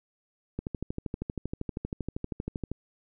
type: click train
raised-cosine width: 3 ms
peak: -19 dBFS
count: 28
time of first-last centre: 0.59-2.716 s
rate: 12.7 Hz
effects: none